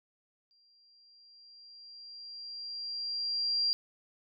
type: tone with exponential growth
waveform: sine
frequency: 4754 Hz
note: D8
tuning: 20 cents sharp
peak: -25 dBFS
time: 0.51-3.73 s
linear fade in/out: 0 ms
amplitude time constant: 700 ms
effects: none